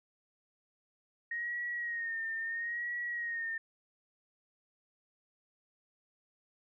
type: tone with vibrato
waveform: sine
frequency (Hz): 1864.7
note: A#6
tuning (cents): 0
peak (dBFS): -34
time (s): 1.31-3.58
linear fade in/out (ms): 5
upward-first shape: sine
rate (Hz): 0.75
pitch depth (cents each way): 55
effects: none